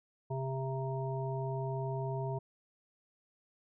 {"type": "harmonic tone", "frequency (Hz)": 133.1, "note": "C3", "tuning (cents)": 30, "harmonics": [1, 3, 5, 7], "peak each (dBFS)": [-35, -40, -42, -43], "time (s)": [0.3, 2.39], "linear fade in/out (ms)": 10, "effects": []}